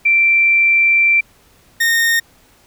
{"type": "tone pair in turn", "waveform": ["sine", "40% pulse"], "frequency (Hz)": [2349, 1842.5], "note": ["D7", "A#6"], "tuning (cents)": [0, -21], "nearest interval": "major third", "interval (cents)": 421, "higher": "first", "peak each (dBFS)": [-9, -11], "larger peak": "first", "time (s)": [[0.05, 1.21], [1.8, 2.2]], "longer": "first", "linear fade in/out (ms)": 10, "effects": ["pink hiss -51 dBFS RMS until 2.66 s"]}